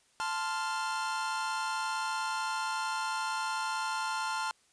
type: chord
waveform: 45% pulse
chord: F major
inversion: first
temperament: equal with one note detuned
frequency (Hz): 880 / 1039.9 / 1396.9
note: A5 / C6 / F6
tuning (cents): 0 / -11 / 0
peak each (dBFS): -35 / -37 / -36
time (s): 0.2-4.51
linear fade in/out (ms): 0
effects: white hiss -67 dBFS RMS until 4.72 s + resampled to 22050 Hz